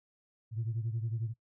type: beating tone pair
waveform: sine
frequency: 111.6 / 122.6 Hz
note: A2 / B2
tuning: +25 / -12 cents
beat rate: 11 Hz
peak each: -32 / -37 dBFS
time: 0.51-1.34 s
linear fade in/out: 50 ms
effects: noise-tail reverb RT60 0.1 s tail -21 dB re dry + tanh soft clip ceiling -27 dBFS